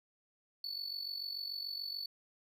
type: tone with amplitude modulation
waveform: triangle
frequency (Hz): 4453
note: C#8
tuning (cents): +7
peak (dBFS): -34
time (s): 0.64-2.06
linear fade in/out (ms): 2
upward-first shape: sine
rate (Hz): 46.9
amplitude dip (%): 75
effects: none